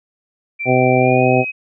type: tone with pitch glide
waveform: sine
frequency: 2349 to 2532 Hz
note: D7 to D#7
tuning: 0 to +30 cents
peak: -21 dBFS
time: 0.59-1.52 s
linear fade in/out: 20 ms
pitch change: +130 cents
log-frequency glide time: 0.98-1.29 s
type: harmonic tone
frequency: 127.5 Hz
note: C3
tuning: 44 cents flat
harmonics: 1 / 2 / 3 / 4 / 5 / 6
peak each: -18 / -18 / -18 / -18 / -18 / -18 dBFS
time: 0.65-1.45 s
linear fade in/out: 50 ms
effects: none